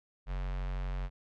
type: tone with notch filter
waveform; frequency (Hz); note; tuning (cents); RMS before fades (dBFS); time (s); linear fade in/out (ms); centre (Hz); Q
square; 46.25; F#1; 0; -35; 0.26-1.1; 50; 300; 0.91
effects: low-pass 3000 Hz 12 dB/octave